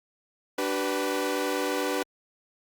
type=chord; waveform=sawtooth; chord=G major; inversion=second; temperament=equal with one note detuned; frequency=293.7 / 382.6 / 493.9 Hz; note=D4 / G4 / B4; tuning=0 / -42 / 0 cents; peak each=-27 / -27 / -26 dBFS; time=0.58-2.03 s; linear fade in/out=5 ms; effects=Opus 48 kbps